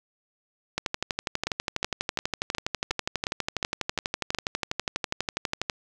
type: two click trains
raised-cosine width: 0.2 ms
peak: -10 / -9 dBFS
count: 9 / 61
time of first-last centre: 1.47-4.348 / 0.78-5.698 s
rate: 2.78 / 12.2 Hz
effects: none